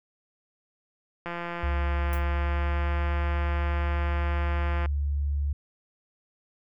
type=click train; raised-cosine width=0.5 ms; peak=-19 dBFS; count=620; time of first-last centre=1.26-4.859 s; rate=172 Hz
type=tone with pitch glide; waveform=sine; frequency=69.3 to 71.58 Hz; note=C#2 to D2; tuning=0 to -44 cents; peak=-24 dBFS; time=1.63-5.53 s; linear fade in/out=5 ms; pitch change=+56 cents; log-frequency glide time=2.24-2.95 s
type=noise with exponential decay; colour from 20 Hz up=violet; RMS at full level=-37 dBFS; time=2.13-2.25 s; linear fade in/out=1 ms; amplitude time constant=25 ms
effects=none